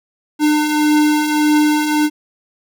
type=beating tone pair; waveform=square; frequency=299.8 / 301.5 Hz; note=D4 / D4; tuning=+36 / +46 cents; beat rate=1.7 Hz; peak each=-21 / -13 dBFS; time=0.39-2.1 s; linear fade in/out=50 ms; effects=none